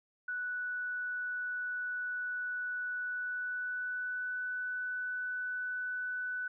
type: tone with pitch glide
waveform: sine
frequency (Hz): 1480 to 1493.7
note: F#6 to F#6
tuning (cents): 0 to +16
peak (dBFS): -34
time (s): 0.28-6.48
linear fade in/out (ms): 5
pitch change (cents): +16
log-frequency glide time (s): 2.99-4.39
effects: none